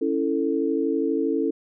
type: chord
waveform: sine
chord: A major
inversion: first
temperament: equal with one note detuned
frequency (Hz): 277.2 / 329.6 / 444.1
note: C#4 / E4 / A4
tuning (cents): 0 / 0 / +16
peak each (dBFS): -25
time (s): 0.01-1.51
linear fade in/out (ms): 10
effects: none